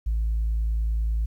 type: tone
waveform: sine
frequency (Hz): 55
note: A1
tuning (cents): 0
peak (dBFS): -20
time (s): 0.06-1.26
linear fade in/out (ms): 10
effects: tanh soft clip ceiling -19 dBFS + 10-bit